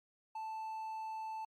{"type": "tone", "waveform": "triangle", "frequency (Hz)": 880, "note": "A5", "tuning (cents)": 0, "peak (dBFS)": -38, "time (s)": [0.35, 1.45], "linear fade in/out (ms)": 5, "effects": ["Opus 48 kbps"]}